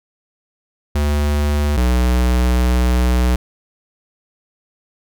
square tone pair in turn, 73.42 / 61.74 Hz, D2 / B1, 0 / 0 cents, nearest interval minor third, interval 300 cents, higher first, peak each -15 / -13 dBFS, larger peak second, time 0.95-1.77 / 1.77-3.36 s, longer second, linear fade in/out 5 ms, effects none

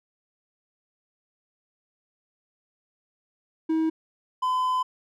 triangle tone pair in turn, 320 / 1015.9 Hz, D#4 / B5, +49 / +49 cents, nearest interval octave + minor sixth, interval 2000 cents, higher second, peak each -19 / -20 dBFS, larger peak first, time 3.69-3.9 / 4.42-4.83 s, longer second, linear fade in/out 10 ms, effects none

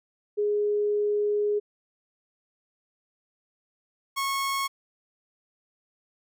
sine / sawtooth tone pair in turn, 415.3 / 1096 Hz, G#4 / C#6, 0 / -20 cents, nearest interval octave + perfect fourth, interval 1680 cents, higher second, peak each -22 dBFS, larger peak neither, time 0.37-1.6 / 4.16-4.68 s, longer first, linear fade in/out 20 ms, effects none

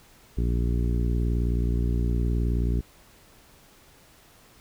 harmonic tone, 59.1 Hz, A#1, 24 cents sharp, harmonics 1 / 2 / 3 / 4 / 5 / 6 / 7, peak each -23 / -29 / -33 / -35 / -37 / -39 / -40 dBFS, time 0.37-2.81 s, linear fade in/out 10 ms, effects pink hiss -55 dBFS RMS until 4.6 s

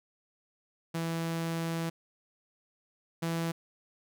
sawtooth tone pair in turn, 165.3 / 166.01 Hz, E3 / E3, +5 / +13 cents, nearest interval unison, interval 8 cents, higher second, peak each -27 / -26 dBFS, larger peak second, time 0.94-1.9 / 3.22-3.52 s, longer first, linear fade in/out 10 ms, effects none

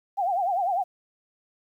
sine tone with vibrato, 744 Hz, F#5, 9 cents sharp, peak -22 dBFS, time 0.17-0.84 s, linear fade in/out 20 ms, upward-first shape triangle, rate 10 Hz, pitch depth 190 cents each way, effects 10-bit

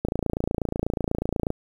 click train, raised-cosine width 2 ms, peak -11 dBFS, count 42, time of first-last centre 0.05-1.504 s, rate 28.2 Hz, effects 8-bit

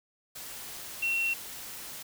sine tone in noise, 2724 Hz, F7, 44 cents flat, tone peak -26 dBFS, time 1.02-1.34 s, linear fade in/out 10 ms, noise white, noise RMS -42 dBFS, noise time 0.35-2.03 s, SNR +13 dB, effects none

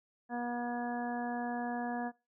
harmonic tone, 240.8 Hz, B3, 44 cents flat, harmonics 1 / 2 / 3 / 4 / 5 / 6 / 7, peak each -37 / -45 / -38 / -45 / -53 / -55 / -44 dBFS, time 0.29-2.12 s, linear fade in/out 50 ms, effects noise-tail reverb RT60 0.3 s tail -24 dB re dry

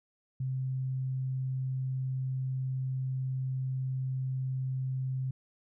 sine tone, 130.81 Hz, C3, in tune, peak -30 dBFS, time 0.4-5.31 s, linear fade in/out 5 ms, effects none

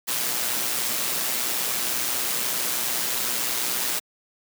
white noise with amplitude modulation, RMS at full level -24 dBFS, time 0.07-4 s, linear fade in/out 20 ms, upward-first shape sine, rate 123 Hz, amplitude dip 40%, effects high-pass 150 Hz 12 dB/octave

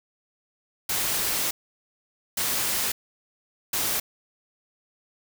white noise bursts at uneven times, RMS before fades -26 dBFS, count 3, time 0.89-1.51 / 2.37-2.92 / 3.73-4 s, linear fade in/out 5 ms, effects none

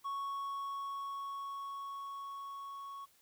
triangle tone with level ramp, 1109 Hz, C#6, in tune, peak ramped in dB -34 to -42 dBFS, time 0.04-3.06 s, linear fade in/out 20 ms, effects white hiss -68 dBFS RMS until 3.21 s

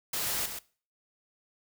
white noise with echo, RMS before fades -32 dBFS, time 0.13-0.46 s, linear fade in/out 5 ms, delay 130 ms, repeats 1, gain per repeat -7 dB, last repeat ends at 0.59 s, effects noise-tail reverb RT60 0.4 s tail -20 dB re dry

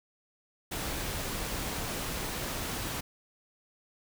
pink noise, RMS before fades -35 dBFS, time 0.71-3.01 s, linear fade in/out 10 ms, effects none

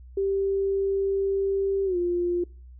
sine tone with pitch glide, 391.7 to 351 Hz, G4 to F4, -1 to +9 cents, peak -22 dBFS, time 0.17-2.44 s, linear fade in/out 5 ms, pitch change -190 cents, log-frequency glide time 1.85-1.97 s, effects noise-tail reverb RT60 0.4 s tail -24 dB re dry + added 62 Hz sine -43 dBFS peak until 2.79 s

